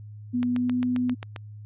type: tone with pitch glide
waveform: sine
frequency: 245.3 to 248.7 Hz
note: B3 to B3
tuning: -12 to +12 cents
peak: -22 dBFS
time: 0.33-1.15 s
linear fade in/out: 20 ms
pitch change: +24 cents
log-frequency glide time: 0.48-0.75 s
type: click train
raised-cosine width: 0.3 ms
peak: -19 dBFS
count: 8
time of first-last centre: 0.43-1.362 s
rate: 7.51 Hz
effects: added 105 Hz sine -39 dBFS peak until 1.65 s + resampled to 8000 Hz